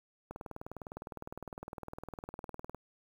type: click train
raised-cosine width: 1 ms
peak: -28 dBFS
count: 49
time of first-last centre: 0.31-2.747 s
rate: 19.7 Hz
effects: 9-bit